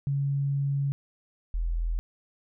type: tone pair in turn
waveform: sine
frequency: 139.8 / 41.78 Hz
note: C#3 / E1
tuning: +15 / +24 cents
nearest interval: octave + major sixth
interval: 2091 cents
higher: first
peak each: -24 / -25 dBFS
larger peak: first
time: 0.07-0.92 / 1.54-1.99 s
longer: first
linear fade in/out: 0 ms
effects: none